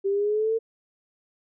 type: exponential sweep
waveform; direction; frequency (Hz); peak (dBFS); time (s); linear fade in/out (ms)
sine; up; 389.6 to 455.2; -21; 0.04-0.59; 20
effects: none